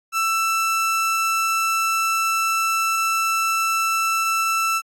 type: tone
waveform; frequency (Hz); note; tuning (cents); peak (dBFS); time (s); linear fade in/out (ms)
30% pulse; 1329; E6; +14; -16; 0.12-4.82; 50
effects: AAC 64 kbps